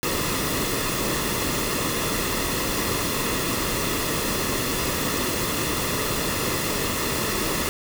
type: noise with comb filter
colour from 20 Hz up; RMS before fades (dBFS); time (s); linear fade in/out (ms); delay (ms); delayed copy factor
pink; -25; 0.03-7.69; 0; 1.3; -0.55
effects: none